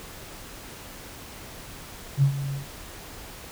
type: tone with ADSR envelope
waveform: sine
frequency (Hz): 138.59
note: C#3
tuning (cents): 0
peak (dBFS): -14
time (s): 2.17-2.66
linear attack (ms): 56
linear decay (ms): 88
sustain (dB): -13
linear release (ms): 120
effects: pink hiss -42 dBFS RMS until 3.51 s